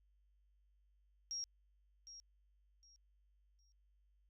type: tone with echo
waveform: sine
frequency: 5600 Hz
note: F8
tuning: 4 cents sharp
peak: -40 dBFS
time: 1.31-1.44 s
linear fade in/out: 0 ms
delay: 760 ms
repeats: 3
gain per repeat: -12 dB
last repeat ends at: 3.72 s
effects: added 50 Hz sine -70 dBFS peak until 4.29 s